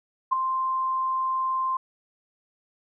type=tone with ADSR envelope; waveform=sine; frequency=1046.5 Hz; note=C6; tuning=in tune; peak=-15 dBFS; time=0.31-1.77 s; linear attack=20 ms; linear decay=4 ms; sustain=-8 dB; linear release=4 ms; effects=none